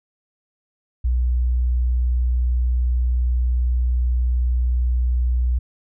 sine tone, 61.3 Hz, B1, 12 cents flat, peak -16 dBFS, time 1.04-5.59 s, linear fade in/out 10 ms, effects none

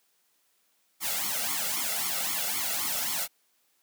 white noise with flanger, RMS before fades -30 dBFS, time 1-3.28 s, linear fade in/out 50 ms, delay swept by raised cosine 0.9 to 1.48 ms, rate 3.8 Hz, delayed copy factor +0.9, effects white hiss -70 dBFS RMS until 3.82 s + high-pass 200 Hz 12 dB/octave

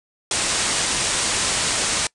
white low-pass noise, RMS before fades -22 dBFS, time 0.31-2.07 s, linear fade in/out 2 ms, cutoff 9500 Hz, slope 96 dB/octave, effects noise-tail reverb RT60 0.1 s tail -23 dB re dry

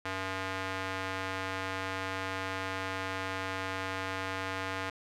square tone with band-pass filter, 94.9 Hz, F#2, 44 cents sharp, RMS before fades -36 dBFS, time 0.05-4.9 s, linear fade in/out 5 ms, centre 1700 Hz, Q 0.87, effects none

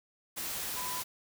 sine tone in noise, 998 Hz, B5, 18 cents sharp, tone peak -39 dBFS, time 0.76-1.02 s, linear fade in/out 20 ms, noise white, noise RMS -37 dBFS, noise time 0.36-1.04 s, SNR -5 dB, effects none

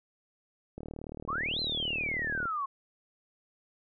click train, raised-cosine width 2 ms, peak -27 dBFS, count 65, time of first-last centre 0.78-2.455 s, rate 38.2 Hz
sine exponential two-way sweep, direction up then down, 1021 to 4186 to 1068 Hz, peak -30 dBFS, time 1.28-2.66 s, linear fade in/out 10 ms, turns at 1.6 s
effects none

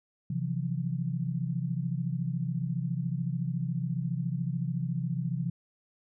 sine tone cluster, 132.2 / 165.5 / 179.6 Hz, C3 / E3 / F3, +18 / +7 / +49 cents, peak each -32 / -32 / -36 dBFS, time 0.3-5.5 s, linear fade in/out 5 ms, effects none

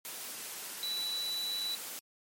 sine tone in noise, 3951 Hz, B7, in tune, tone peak -33 dBFS, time 0.83-1.75 s, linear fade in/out 0 ms, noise white, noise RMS -42 dBFS, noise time 0.05-1.99 s, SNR +6 dB, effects high-pass 200 Hz 12 dB/octave + MP3 64 kbps

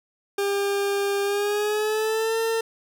40% pulse tone with pitch glide, 400.5 to 452.2 Hz, G4 to A4, +37 to +47 cents, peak -21 dBFS, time 0.38-2.61 s, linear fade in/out 5 ms, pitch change +210 cents, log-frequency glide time 1.23-2.38 s, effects none

